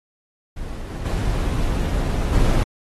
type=noise with level steps; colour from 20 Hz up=brown; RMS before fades=-30 / -28 / -21 / -17 dBFS; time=0.56-2.64 s; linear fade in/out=10 ms; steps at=0.9 / 1.05 / 2.32 s; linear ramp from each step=10 ms; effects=AAC 32 kbps